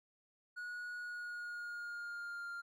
triangle tone with pitch glide, 1456 to 1396.7 Hz, F#6 to F6, -28 to 0 cents, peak -40 dBFS, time 0.56-2.62 s, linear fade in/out 20 ms, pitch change -72 cents, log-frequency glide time 0.97-2.5 s, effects none

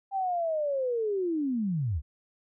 sine linear sweep, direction down, 794 to 61.74 Hz, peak -26 dBFS, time 0.11-2.02 s, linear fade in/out 50 ms, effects none

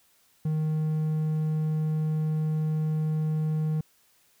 triangle tone, 155.56 Hz, D#3, in tune, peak -22 dBFS, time 0.45-3.81 s, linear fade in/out 5 ms, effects white hiss -64 dBFS RMS until 4.4 s

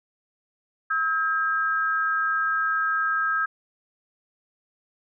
sine tone pair together, 1289 / 1606.1 Hz, E6 / G6, -39 / +42 cents, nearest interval major third, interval 381 cents, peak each -24 dBFS, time 0.9-3.46 s, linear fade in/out 10 ms, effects none

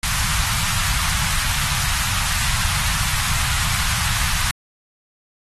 pink band-stop noise, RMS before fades -21 dBFS, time 0.03-4.51 s, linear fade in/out 2 ms, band 150 to 970 Hz, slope 24 dB/octave, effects AAC 32 kbps

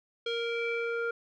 square tone with low-pass filter sweep, 466.2 Hz, A#4, in tune, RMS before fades -32 dBFS, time 0.26-1.11 s, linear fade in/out 5 ms, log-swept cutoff 3500 to 1600 Hz, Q 4.2, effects none

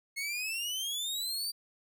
sawtooth exponential sweep, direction up, 2165 to 4699 Hz, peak -30 dBFS, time 0.16-1.52 s, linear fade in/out 20 ms, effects none

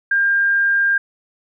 sine tone, 1602 Hz, G6, 37 cents sharp, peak -13 dBFS, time 0.11-0.98 s, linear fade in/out 5 ms, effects none

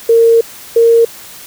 sine tone pair in turn, 459.4 / 462.1 Hz, A#4 / A#4, -25 / -15 cents, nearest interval unison, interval 10 cents, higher second, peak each -4 dBFS, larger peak neither, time 0.09-0.41 / 0.76-1.05 s, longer first, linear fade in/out 5 ms, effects white hiss -33 dBFS RMS until 1.46 s

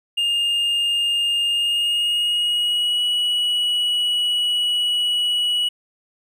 triangle tone with pitch glide, 2823 to 2929 Hz, F7 to F#7, +18 to -18 cents, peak -16 dBFS, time 0.17-5.69 s, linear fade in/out 10 ms, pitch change +64 cents, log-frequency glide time 1.48-3.09 s, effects none

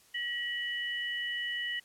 sine tone pair together, 1914.6 / 2960 Hz, A#6 / F#7, +46 / 0 cents, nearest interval minor sixth, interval 754 cents, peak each -34 / -36 dBFS, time 0.14-1.8 s, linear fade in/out 10 ms, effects white hiss -62 dBFS RMS until 1.84 s + low-pass 12000 Hz 12 dB/octave

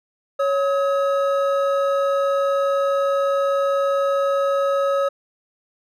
triangle tone pair together, 554.4 / 1273.7 Hz, C#5 / D#6, 0 / +40 cents, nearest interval octave + major second, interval 1440 cents, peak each -16 / -22 dBFS, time 0.39-5.09 s, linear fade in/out 10 ms, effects none

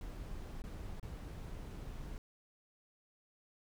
brown noise with dropouts, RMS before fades -45 dBFS, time 0.01-2.18 s, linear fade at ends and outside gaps 1 ms, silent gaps 0.62-0.639 / 0.998-1.028 s, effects none

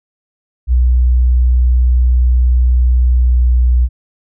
sine tone with pitch glide, 61.74 to 61.28 Hz, B1 to B1, 0 to -13 cents, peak -7 dBFS, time 0.67-3.89 s, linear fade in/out 50 ms, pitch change -13 cents, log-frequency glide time 3.15-3.4 s, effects none

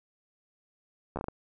slowing click train, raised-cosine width 1 ms, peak -20 dBFS, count 6, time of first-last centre 1.16-1.284 s, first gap 12 ms, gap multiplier 1.37, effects none

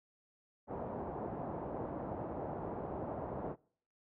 white low-pass noise, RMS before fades -41 dBFS, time 0.67-3.56 s, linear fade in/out 50 ms, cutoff 810 Hz, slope 24 dB/octave, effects noise-tail reverb RT60 0.6 s tail -26 dB re dry + high-pass 60 Hz 12 dB/octave

